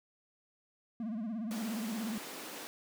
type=tone with vibrato; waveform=triangle; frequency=221.5 Hz; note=A3; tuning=12 cents sharp; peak=-33 dBFS; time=1-2.18 s; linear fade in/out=2 ms; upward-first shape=sine; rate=17 Hz; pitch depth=130 cents each way
type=high-pass noise; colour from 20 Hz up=pink; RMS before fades=-45 dBFS; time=1.51-2.67 s; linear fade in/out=0 ms; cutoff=220 Hz; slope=24 dB/octave
effects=none